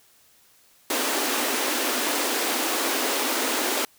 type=high-pass noise; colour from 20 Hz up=pink; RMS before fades=-25 dBFS; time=0.9-3.85 s; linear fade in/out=2 ms; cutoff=240 Hz; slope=96 dB/octave; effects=white hiss -58 dBFS RMS until 3.98 s